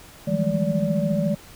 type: tone cluster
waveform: sine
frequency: 158.7 / 172.6 / 197.6 / 211.9 / 578 Hz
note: D#3 / F3 / G3 / G#3 / D5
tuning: +35 / -20 / +14 / +35 / -28 cents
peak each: -26 dBFS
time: 0.27-1.35 s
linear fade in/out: 10 ms
effects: pink hiss -46 dBFS RMS until 1.55 s